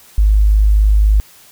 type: tone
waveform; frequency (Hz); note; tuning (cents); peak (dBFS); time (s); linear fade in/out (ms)
sine; 51.9; G#1; 0; -7; 0.18-1.2; 0
effects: white hiss -44 dBFS RMS until 1.51 s